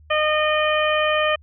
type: harmonic tone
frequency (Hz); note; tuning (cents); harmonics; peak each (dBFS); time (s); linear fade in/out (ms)
612; D#5; -29; 1 / 2 / 3 / 4 / 5; -20 / -23 / -25 / -26 / -27; 0.1-1.36; 10
effects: added 76 Hz sine -46 dBFS peak until 1.42 s